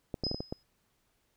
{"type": "clicks", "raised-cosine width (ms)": 2, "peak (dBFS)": -21, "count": 7, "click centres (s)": [0.142, 0.237, 0.267, 0.314, 0.345, 0.405, 0.525]}
{"type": "tone with exponential decay", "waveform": "sine", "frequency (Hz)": 5060, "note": "D#8", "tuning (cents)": 28, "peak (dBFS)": -29, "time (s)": [0.24, 0.63], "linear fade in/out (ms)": 1, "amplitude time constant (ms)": 83}
{"effects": ["pink hiss -74 dBFS RMS until 1.36 s"]}